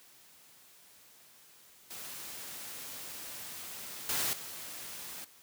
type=noise with level steps; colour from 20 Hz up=white; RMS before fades=-44 / -32 / -44 dBFS; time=1.9-5.25 s; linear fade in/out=10 ms; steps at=4.09 / 4.33 s; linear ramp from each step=2 ms; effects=white hiss -59 dBFS RMS until 5.42 s + high-pass 80 Hz 12 dB/octave